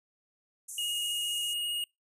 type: band-pass noise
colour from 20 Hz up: pink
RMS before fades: -42 dBFS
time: 0.68-1.54 s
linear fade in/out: 10 ms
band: 6200 to 12000 Hz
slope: 96 dB/octave
type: tone with vibrato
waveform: square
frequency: 2869 Hz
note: F7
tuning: 46 cents sharp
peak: -31 dBFS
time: 0.78-1.84 s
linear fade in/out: 2 ms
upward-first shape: square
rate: 15 Hz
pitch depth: 8 cents each way
effects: noise-tail reverb RT60 0.2 s tail -25 dB re dry